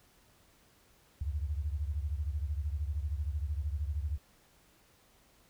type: beating tone pair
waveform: sine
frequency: 70.8 / 83.8 Hz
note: C#2 / E2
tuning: +37 / +29 cents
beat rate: 13 Hz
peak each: -33 / -37 dBFS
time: 1.21-4.18 s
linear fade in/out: 5 ms
effects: pink hiss -65 dBFS RMS until 5.49 s